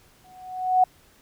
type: tone with exponential growth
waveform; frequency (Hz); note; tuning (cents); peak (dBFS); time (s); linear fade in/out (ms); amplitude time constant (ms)
sine; 740; F#5; 0; -12; 0.24-0.84; 5; 130
effects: pink hiss -57 dBFS RMS until 1.21 s

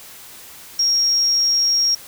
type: tone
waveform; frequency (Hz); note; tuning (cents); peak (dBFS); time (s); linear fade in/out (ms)
sine; 5588; F8; 0; -14; 0.79-1.95; 5
effects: white hiss -40 dBFS RMS until 2.07 s

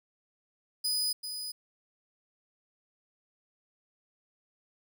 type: tone with echo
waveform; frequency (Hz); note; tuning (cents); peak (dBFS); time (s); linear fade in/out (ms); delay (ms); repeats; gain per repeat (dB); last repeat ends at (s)
sawtooth; 4978; D#8; 0; -25; 0.84-1.13; 10; 390; 1; -8; 1.52
effects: none

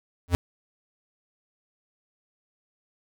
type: tone with exponential growth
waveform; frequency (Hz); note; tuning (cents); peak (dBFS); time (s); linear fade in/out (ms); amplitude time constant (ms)
square; 87.5; F2; +4; -14; 0.28-0.35; 0; 15
effects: none

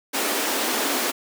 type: high-pass noise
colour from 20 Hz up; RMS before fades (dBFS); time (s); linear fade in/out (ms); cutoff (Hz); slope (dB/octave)
pink; -24; 0.13-1.12; 20; 240; 48
effects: none

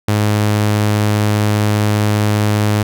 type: tone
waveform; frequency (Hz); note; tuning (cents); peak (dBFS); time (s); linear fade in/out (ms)
sawtooth; 105; G#2; +19; -8; 0.08-2.83; 5
effects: none

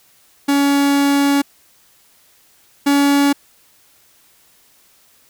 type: tone pair in turn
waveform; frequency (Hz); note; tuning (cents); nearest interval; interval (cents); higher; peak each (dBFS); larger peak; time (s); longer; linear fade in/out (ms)
45% pulse; 281.7 / 282.9; C#4 / C#4; +28 / +35; unison; 7; second; -12 / -11; second; 0.48-1.42 / 2.86-3.33; first; 10
effects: white hiss -53 dBFS RMS until 5.29 s

